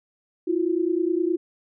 sine tone pair together, 329.6 / 359.3 Hz, E4 / F4, 0 / +49 cents, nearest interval minor second, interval 149 cents, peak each -23 dBFS, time 0.47-1.37 s, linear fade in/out 10 ms, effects none

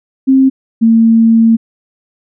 sine tone pair in turn, 265.8 / 226.7 Hz, C4 / A#3, +27 / -48 cents, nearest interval minor third, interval 275 cents, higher first, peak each -4 dBFS, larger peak neither, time 0.27-0.5 / 0.81-1.57 s, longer second, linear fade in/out 20 ms, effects none

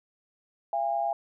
sine tone pair together, 681 / 811 Hz, F5 / G#5, -44 / -41 cents, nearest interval minor third, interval 303 cents, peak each -28 dBFS, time 0.73-1.13 s, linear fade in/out 2 ms, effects none

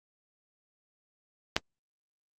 click, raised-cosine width 0.2 ms, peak -6 dBFS, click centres 1.565 s, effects Opus 24 kbps

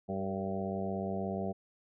harmonic tone with a mistuned harmonic, 96.8 Hz, G2, 21 cents flat, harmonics 1 / 2 / 3 / 4 / 5 / 6 / 7 / 8, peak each -43 / -36 / -49 / -40 / -43 / -43 / -40 / -46 dBFS, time 0.08-1.53 s, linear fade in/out 20 ms, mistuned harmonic 5, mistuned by -39 cents, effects none

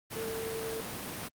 sine tone in noise, 448.5 Hz, A4, 33 cents sharp, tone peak -35 dBFS, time 0.15-0.82 s, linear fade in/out 20 ms, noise pink, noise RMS -38 dBFS, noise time 0.1-1.29 s, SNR 0 dB, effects high-pass 100 Hz 12 dB/octave + Opus 32 kbps

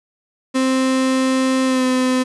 35% pulse tone with pitch glide, 261.6 to 255.9 Hz, C4 to C4, 0 to -38 cents, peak -13 dBFS, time 0.54-2.24 s, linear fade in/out 20 ms, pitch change -38 cents, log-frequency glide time 1.65-1.85 s, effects resampled to 24000 Hz + 9-bit

